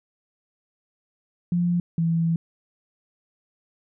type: tone pair in turn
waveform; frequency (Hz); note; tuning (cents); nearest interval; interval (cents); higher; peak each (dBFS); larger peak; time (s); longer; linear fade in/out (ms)
sine; 174.61 / 165.68; F3 / E3; 0 / +9; minor second; 91; first; -19; neither; 1.52-1.8 / 1.98-2.36; second; 2
effects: none